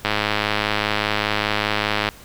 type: click train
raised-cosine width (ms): 0.3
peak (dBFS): -3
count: 215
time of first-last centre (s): 0.05-2.088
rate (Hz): 105
effects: pink hiss -44 dBFS RMS until 2.24 s